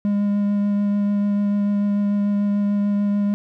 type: tone with vibrato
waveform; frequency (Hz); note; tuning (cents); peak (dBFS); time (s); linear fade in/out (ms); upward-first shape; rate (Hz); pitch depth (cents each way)
triangle; 203.7; G#3; -33; -15; 0.05-3.34; 0; triangle; 6.8; 12
effects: none